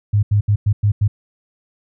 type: tone bursts at uneven times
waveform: sine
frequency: 103.4 Hz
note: G#2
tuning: 7 cents flat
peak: -11 dBFS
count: 6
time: 0.13-0.23 / 0.31-0.41 / 0.48-0.56 / 0.66-0.73 / 0.83-0.92 / 1.01-1.08 s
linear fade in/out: 10 ms
effects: none